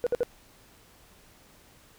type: tone bursts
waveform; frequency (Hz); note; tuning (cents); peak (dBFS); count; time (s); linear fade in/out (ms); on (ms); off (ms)
sine; 485.9; B4; -28; -20; 3; 0.04-0.232; 0; 26; 57
effects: tanh soft clip ceiling -20 dBFS + pink hiss -57 dBFS RMS until 1.98 s